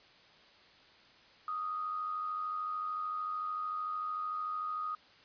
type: tone with amplitude modulation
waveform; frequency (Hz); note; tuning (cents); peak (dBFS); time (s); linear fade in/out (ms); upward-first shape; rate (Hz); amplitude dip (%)
sine; 1244.5; D#6; 0; -32; 1.48-4.95; 2; sine; 93.4; 45
effects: white hiss -60 dBFS RMS until 5.24 s + resampled to 11025 Hz